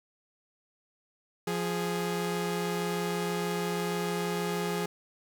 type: tone pair together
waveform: sawtooth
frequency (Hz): 174.49 / 415.3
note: F3 / G#4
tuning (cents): -1 / 0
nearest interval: octave + minor third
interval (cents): 1501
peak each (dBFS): -28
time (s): 1.47-4.86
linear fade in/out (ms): 5
effects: none